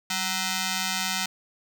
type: ring-modulated tone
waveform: 5% pulse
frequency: 562 Hz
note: C#5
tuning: 24 cents sharp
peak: -11 dBFS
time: 0.1-1.26 s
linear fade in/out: 5 ms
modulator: 369 Hz
effects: none